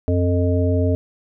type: harmonic tone with a mistuned harmonic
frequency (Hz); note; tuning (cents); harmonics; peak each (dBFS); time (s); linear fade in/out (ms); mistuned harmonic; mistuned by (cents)
88.2; F2; +18; 1 / 3 / 5 / 7; -17 / -22 / -24 / -25; 0.08-0.95; 0; 1; +46
effects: none